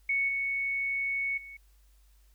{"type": "tone with level steps", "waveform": "sine", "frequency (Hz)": 2217, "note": "C#7", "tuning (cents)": 0, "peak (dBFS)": [-25, -28, -43], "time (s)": [0.09, 1.57], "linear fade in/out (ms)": 5, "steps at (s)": [0.28, 1.37], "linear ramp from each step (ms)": 10, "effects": ["added 50 Hz sine -58 dBFS peak until 2.34 s", "white hiss -70 dBFS RMS until 2.34 s"]}